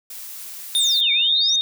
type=noise; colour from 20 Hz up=blue; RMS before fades=-35 dBFS; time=0.1-1.01 s; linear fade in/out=5 ms
type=exponential two-way sweep; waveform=sine; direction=down then up; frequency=10490 to 2217 to 6290 Hz; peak=-22 dBFS; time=0.75-1.56 s; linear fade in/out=5 ms; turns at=1.12 s
type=tone with pitch glide; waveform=sine; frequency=3639 to 3692 Hz; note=A#7 to A#7; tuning=-42 to -17 cents; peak=-16 dBFS; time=0.75-1.61 s; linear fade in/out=0 ms; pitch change=+25 cents; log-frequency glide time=1.22-1.36 s
effects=none